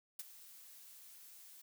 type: noise with ADSR envelope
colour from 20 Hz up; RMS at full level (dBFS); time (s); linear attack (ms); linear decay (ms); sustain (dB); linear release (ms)
blue; -42; 0.19-1.62; 5; 28; -15; 8
effects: none